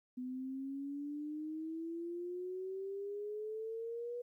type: exponential sweep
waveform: sine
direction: up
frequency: 250 to 487.6 Hz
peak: -39 dBFS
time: 0.17-4.22 s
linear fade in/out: 10 ms
effects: 13-bit